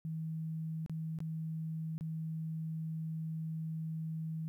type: tone with dropouts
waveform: sine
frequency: 160 Hz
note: D#3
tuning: 49 cents sharp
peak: -36 dBFS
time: 0.05-4.48 s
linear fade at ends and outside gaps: 0 ms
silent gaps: 0.862-0.896 / 1.188-1.204 / 1.98-2.009 s
effects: 12-bit